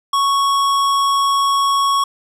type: tone with hard clipping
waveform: sine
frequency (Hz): 1108.7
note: C#6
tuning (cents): 0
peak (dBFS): -15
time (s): 0.13-2.04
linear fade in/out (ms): 5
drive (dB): 15
effects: none